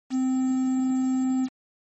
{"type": "tone with quantisation", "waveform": "triangle", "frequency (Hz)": 259.4, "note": "C4", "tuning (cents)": -15, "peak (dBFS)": -19, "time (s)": [0.1, 1.49], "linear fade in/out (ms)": 50, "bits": 7, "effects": ["MP3 32 kbps"]}